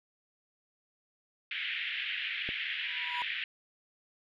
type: band-pass noise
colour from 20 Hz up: white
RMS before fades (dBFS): -36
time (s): 1.51-3.44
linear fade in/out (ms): 2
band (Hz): 1700 to 3200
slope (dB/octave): 48
type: click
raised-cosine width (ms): 2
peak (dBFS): -27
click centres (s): 2.49
type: tone with exponential growth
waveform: triangle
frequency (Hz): 975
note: B5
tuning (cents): -23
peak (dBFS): -29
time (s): 2.78-3.22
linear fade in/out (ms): 0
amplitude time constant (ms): 94
effects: none